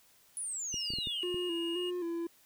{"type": "exponential sweep", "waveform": "sine", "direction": "down", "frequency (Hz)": [10320, 2850], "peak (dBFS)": -35, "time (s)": [0.37, 1.23], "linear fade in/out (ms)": 0}
{"type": "tone", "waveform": "triangle", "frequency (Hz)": 2858, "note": "F7", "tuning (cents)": 39, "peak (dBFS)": -36, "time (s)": [0.72, 1.91], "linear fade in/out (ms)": 20}
{"type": "clicks", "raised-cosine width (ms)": 3, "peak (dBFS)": -30, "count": 6, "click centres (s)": [0.742, 0.904, 0.937, 0.986, 1.072, 1.344]}
{"type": "tone with vibrato", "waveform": "triangle", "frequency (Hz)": 347.1, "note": "F4", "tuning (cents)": -11, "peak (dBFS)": -31, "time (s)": [1.23, 2.27], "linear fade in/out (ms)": 5, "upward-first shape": "square", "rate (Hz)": 1.9, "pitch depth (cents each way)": 50}
{"effects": ["white hiss -64 dBFS RMS until 2.45 s"]}